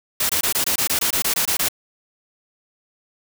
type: noise bursts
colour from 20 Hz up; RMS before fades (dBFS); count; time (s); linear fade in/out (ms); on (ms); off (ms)
white; -20; 13; 0.2-1.686; 5; 94; 22
effects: none